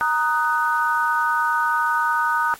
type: chord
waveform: sine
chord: D# minor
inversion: second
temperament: just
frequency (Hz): 933.4 / 1244.5 / 1493.4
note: A#5 / D#6 / F#6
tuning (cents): +2 / 0 / +16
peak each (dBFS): -22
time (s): 0.01-2.54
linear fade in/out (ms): 0
effects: white hiss -46 dBFS RMS until 2.59 s + AAC 48 kbps